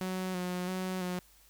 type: tone with vibrato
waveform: sawtooth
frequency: 183 Hz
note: F#3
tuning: 19 cents flat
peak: -29 dBFS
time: 0.01-1.19 s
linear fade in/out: 0 ms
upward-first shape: square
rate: 1.5 Hz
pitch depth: 27 cents each way
effects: added 50 Hz sine -64 dBFS peak until 1.49 s + white hiss -62 dBFS RMS until 1.49 s